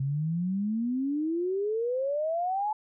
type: exponential sweep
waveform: sine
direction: up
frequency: 132.3 to 870 Hz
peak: -26 dBFS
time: 0-2.73 s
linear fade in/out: 5 ms
effects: none